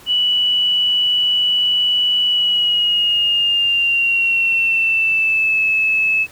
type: tone with pitch glide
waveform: sine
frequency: 2953 to 2601 Hz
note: F#7 to E7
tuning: -4 to -24 cents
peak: -13 dBFS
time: 0.06-6.27 s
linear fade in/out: 50 ms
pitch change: -220 cents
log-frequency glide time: 2.26-5.62 s
effects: pink hiss -43 dBFS RMS until 6.31 s + high-pass 60 Hz 12 dB/octave